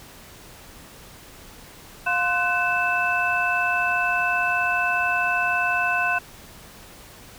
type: tone cluster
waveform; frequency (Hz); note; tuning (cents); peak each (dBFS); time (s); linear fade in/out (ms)
sine; 709 / 1039 / 1504 / 2633; F5 / C6 / F#6 / E7; +26 / -12 / +28 / -3; -26 / -28 / -23 / -25; 2.06-6.19; 10
effects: pink hiss -45 dBFS RMS until 7.38 s